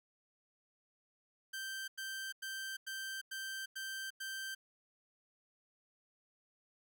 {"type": "tone bursts", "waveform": "sawtooth", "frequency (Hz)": 1563, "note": "G6", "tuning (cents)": -6, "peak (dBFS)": -37, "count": 7, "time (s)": [1.53, 4.55], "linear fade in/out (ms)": 10, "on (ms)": 350, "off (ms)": 95, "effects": []}